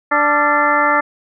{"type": "harmonic tone with a mistuned harmonic", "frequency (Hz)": 293.7, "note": "D4", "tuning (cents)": 0, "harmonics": [1, 2, 3, 4, 5, 6, 7], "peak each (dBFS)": [-24, -20, -18, -18, -18, -18, -23], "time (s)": [0.11, 1.01], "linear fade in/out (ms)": 10, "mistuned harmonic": 5, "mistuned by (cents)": -120, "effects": []}